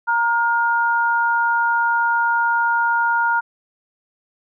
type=tone pair together; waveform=sine; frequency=932.3 / 1420.9 Hz; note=A#5 / F6; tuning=0 / +29 cents; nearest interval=perfect fifth; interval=729 cents; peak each=-18 dBFS; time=0.07-3.41 s; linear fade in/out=20 ms; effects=none